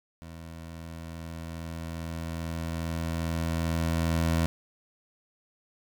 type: tone with level ramp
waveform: 20% pulse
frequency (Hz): 82.41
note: E2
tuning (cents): 0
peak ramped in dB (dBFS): -37 to -18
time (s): 0.22-4.46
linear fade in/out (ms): 0
effects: none